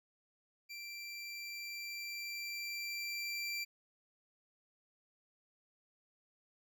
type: tone with level ramp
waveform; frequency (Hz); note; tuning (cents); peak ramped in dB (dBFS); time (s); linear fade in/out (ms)
25% pulse; 2353; D7; +3; -41 to -33; 0.69-3.65; 20
effects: none